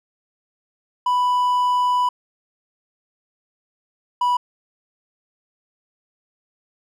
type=tone pair in turn; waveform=triangle; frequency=990 / 982 Hz; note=B5 / B5; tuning=+4 / -10 cents; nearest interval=unison; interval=14 cents; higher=first; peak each=-14 dBFS; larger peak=neither; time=1.06-2.09 / 4.21-4.37 s; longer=first; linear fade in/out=5 ms; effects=none